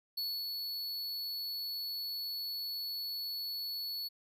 square tone with ADSR envelope, 4414 Hz, C#8, 8 cents flat, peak -34 dBFS, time 0.17-4.09 s, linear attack 8 ms, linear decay 260 ms, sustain -3 dB, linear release 21 ms, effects none

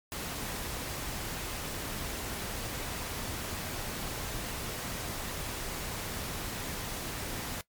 pink noise, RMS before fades -37 dBFS, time 0.12-7.61 s, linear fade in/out 0 ms, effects noise-tail reverb RT60 0.1 s tail -19 dB re dry + MP3 96 kbps

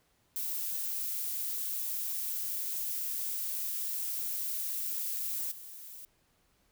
violet noise with level steps, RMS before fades -35 / -47 dBFS, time 0.36-6.05 s, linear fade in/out 0 ms, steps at 5.51 s, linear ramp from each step 10 ms, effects pink hiss -71 dBFS RMS until 6.71 s

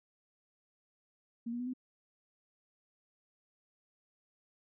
sine tone with pitch steps, 233.2 / 240.3 / 247.6 / 255.2 Hz, A#3 / B3 / B3 / C4, +1 / -47 / +5 / -43 cents, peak -35 dBFS, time 1.46-1.736 s, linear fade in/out 10 ms, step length 69 ms, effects none

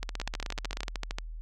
two click trains, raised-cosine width 0.2 ms, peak -17 / -16 dBFS, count 14 / 14, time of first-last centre 0.03-0.832 / 0.2-1.185 s, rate 16.2 / 13.2 Hz, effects added 40 Hz sine -37 dBFS peak until 1.41 s

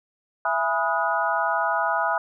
sine tone cluster, 668 / 826 / 986 / 1254 / 1454 Hz, E5 / G#5 / B5 / D#6 / F#6, +23 / -10 / -3 / +13 / -31 cents, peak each -27 dBFS, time 0.45-2.18 s, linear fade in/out 2 ms, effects none

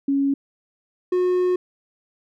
sine / triangle tone pair in turn, 277.2 / 362.7 Hz, C#4 / F#4, 0 / -34 cents, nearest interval perfect fourth, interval 466 cents, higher second, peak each -17 / -15 dBFS, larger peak second, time 0.08-0.34 / 1.12-1.56 s, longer second, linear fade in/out 5 ms, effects none

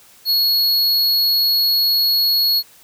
square tone, 4337 Hz, C#8, 39 cents flat, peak -14 dBFS, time 0.25-2.63 s, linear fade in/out 50 ms, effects white hiss -48 dBFS RMS until 2.83 s

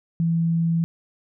sine tone, 166.2 Hz, E3, 15 cents sharp, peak -18 dBFS, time 0.2-0.84 s, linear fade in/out 0 ms, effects none

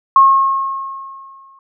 sine tone with exponential decay, 1083 Hz, C#6, 41 cents flat, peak -3 dBFS, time 0.16-1.59 s, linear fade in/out 2 ms, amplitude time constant 310 ms, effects none

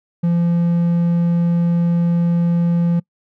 triangle tone with hard clipping, 171.3 Hz, F3, 33 cents flat, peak -14 dBFS, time 0.23-3 s, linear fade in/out 10 ms, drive 6 dB, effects noise-tail reverb RT60 0.1 s tail -25 dB re dry

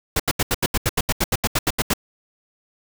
pink noise bursts, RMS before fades -19 dBFS, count 16, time 0.16-1.937 s, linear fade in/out 5 ms, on 37 ms, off 79 ms, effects none

